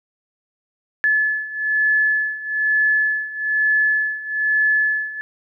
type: beating tone pair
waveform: sine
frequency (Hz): 1722 / 1723.1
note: A6 / A6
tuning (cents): -38 / -37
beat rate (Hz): 1.1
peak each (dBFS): -21 / -18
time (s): 1.04-5.21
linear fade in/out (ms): 0
effects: none